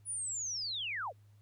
sine linear sweep, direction down, 9990 to 408 Hz, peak -35 dBFS, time 0.05-1.13 s, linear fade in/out 50 ms, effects added 103 Hz sine -58 dBFS peak until 1.41 s + pink hiss -75 dBFS RMS until 1.41 s

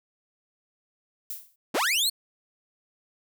violet noise with exponential decay, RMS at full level -31 dBFS, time 1.3-1.56 s, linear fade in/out 5 ms, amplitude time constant 56 ms
sawtooth linear sweep, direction up, 157.1 to 4435 Hz, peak -19 dBFS, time 1.74-2.1 s, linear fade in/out 10 ms
effects none

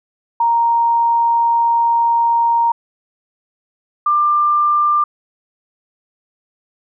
sine tone pair in turn, 932.3 / 1190.5 Hz, A#5 / D6, 0 / +23 cents, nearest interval major third, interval 423 cents, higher second, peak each -11 dBFS, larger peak neither, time 0.4-2.72 / 4.06-5.04 s, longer first, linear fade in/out 5 ms, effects none

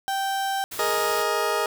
35% pulse tone, 781 Hz, G5, 7 cents flat, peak -22 dBFS, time 0.08-0.64 s, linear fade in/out 0 ms
white noise, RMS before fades -35 dBFS, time 0.71-1.23 s, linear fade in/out 10 ms
20% pulse chord, Ab suspended second, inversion none, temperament just, 415.3 / 467.2 / 623 Hz, Ab4 / Bb4 / Eb5, 0 / +4 / +2 cents, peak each -22 dBFS, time 0.79-1.66 s, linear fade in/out 2 ms
effects none

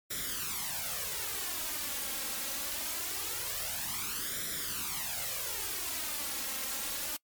white noise with flanger, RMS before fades -36 dBFS, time 0.1-7.17 s, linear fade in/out 10 ms, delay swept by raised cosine 0.54 to 3.74 ms, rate 0.23 Hz, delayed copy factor +0.75, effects noise-tail reverb RT60 0.1 s tail -25 dB re dry + MP3 96 kbps

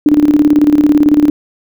sine tone with tremolo, 296.5 Hz, D4, 17 cents sharp, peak -3 dBFS, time 0.06-1.3 s, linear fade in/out 2 ms, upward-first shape square, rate 18 Hz, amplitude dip 65%, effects none

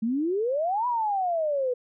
sine exponential two-way sweep, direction up then down, 214.4 to 999 to 485.1 Hz, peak -23 dBFS, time 0.02-1.74 s, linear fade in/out 10 ms, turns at 0.87 s, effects none

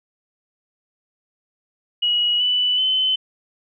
sine tone with pitch steps, 2909 / 2977 / 3047 Hz, F#7 / F#7 / G7, -30 / +10 / -50 cents, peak -16 dBFS, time 2.02-3.16 s, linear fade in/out 10 ms, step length 380 ms, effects none

